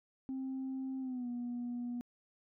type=tone with pitch glide; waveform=sine; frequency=264.1 to 242.2 Hz; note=C4 to B3; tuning=+16 to -34 cents; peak=-35 dBFS; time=0.29-2.01 s; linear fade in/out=0 ms; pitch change=-150 cents; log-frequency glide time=1-1.28 s; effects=tanh soft clip ceiling -34 dBFS